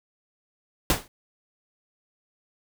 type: noise with exponential decay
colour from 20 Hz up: pink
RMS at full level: -18 dBFS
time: 0.9-1.08 s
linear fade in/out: 2 ms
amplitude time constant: 38 ms
effects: none